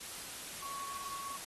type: tone in noise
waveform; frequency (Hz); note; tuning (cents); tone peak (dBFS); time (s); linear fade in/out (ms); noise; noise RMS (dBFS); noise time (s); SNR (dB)
sine; 1113; C#6; +7; -41; 0.62-1.37; 10; white; -45; 0-1.45; +1
effects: AAC 32 kbps